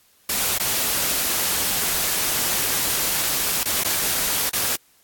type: noise with dropouts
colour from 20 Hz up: white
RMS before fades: -22 dBFS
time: 0.29-4.76 s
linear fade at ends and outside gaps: 5 ms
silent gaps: 0.581-0.597 / 3.634-3.655 / 3.836-3.846 / 4.496-4.532 s
effects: white hiss -58 dBFS RMS until 5.03 s + AAC 64 kbps